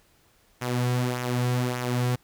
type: tone with flanger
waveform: sawtooth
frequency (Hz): 123.9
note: B2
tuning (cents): +6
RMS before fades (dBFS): -26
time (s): 0.61-2.16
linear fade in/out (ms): 10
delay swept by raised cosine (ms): 0.22 to 3.42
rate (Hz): 1.7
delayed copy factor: -0.55
effects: pink hiss -62 dBFS RMS until 2.23 s